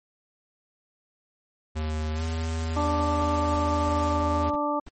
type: tone with pitch glide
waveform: square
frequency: 77.78 to 80.99 Hz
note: D#2 to E2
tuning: 0 to -30 cents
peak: -27 dBFS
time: 1.75-4.51 s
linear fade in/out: 20 ms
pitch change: +70 cents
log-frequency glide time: 2.14-2.23 s
type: noise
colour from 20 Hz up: white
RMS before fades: -42 dBFS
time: 2.13-4.18 s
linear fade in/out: 50 ms
type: harmonic tone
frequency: 293.7 Hz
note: D4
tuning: in tune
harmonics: 1 / 2 / 3 / 4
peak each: -29 / -29 / -29 / -29 dBFS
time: 2.76-4.8 s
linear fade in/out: 10 ms
type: noise bursts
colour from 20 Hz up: brown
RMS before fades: -40 dBFS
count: 6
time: 3.21-4.886 s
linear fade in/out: 0 ms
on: 21 ms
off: 310 ms
effects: MP3 32 kbps